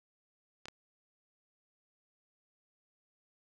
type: clicks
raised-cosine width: 0.2 ms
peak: -26 dBFS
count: 2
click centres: 0.656 / 0.684 s
effects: none